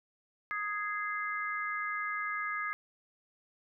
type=harmonic tone; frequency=415.3 Hz; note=G#4; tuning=in tune; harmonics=3 / 4 / 5; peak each=-36 / -37 / -38 dBFS; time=0.51-2.73 s; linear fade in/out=0 ms; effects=none